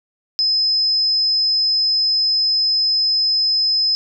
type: tone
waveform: sine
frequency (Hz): 5100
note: D#8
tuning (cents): +42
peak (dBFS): -14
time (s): 0.39-3.95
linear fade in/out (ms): 0
effects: none